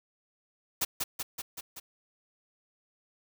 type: noise with echo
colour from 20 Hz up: white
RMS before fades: -28 dBFS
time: 0.81-0.85 s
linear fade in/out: 10 ms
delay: 190 ms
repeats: 5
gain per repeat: -3 dB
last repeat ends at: 1.8 s
effects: none